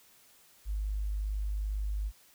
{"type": "tone", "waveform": "sine", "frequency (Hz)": 51.2, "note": "G#1", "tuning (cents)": -24, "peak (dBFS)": -30, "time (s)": [0.65, 2.12], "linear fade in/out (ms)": 50, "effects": ["white hiss -61 dBFS RMS until 2.34 s"]}